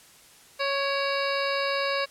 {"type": "harmonic tone with a mistuned harmonic", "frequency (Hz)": 554.4, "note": "C#5", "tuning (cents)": 0, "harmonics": [1, 2, 3, 4, 5, 7, 8, 9], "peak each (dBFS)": [-28, -31, -33, -34, -35, -36, -37, -38], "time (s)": [0.59, 2.06], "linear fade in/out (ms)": 20, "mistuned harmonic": 4, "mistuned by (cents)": 44, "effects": ["white hiss -53 dBFS RMS until 2.1 s", "low-pass 11000 Hz 12 dB/octave"]}